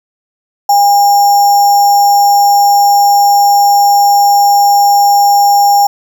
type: tone with sample-and-hold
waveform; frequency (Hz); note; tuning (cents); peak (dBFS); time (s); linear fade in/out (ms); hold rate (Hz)
sine; 810; G#5; -43; -4; 0.69-5.87; 5; 6300
effects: none